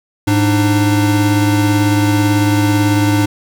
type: tone pair together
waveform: square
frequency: 105.6 / 298.7 Hz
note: G#2 / D4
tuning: +29 / +29 cents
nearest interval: octave + tritone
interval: 1800 cents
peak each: -14 dBFS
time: 0.27-3.26 s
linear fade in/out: 10 ms
effects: none